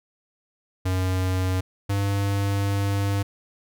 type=tone pair in turn; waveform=square; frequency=92.8 / 99.73 Hz; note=F#2 / G2; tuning=+6 / +30 cents; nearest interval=minor second; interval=124 cents; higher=second; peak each=-22 dBFS; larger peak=neither; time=0.85-1.61 / 1.89-3.23 s; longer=second; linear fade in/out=10 ms; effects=none